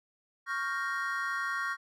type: chord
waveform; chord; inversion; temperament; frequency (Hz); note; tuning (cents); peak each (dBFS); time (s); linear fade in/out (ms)
triangle; G half-diminished seventh; second; equal; 1108.7 / 1396.9 / 1568 / 1864.7; Db6 / F6 / G6 / Bb6; 0 / 0 / 0 / 0; -34 / -34 / -37 / -34; 0.46-1.77; 50
effects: none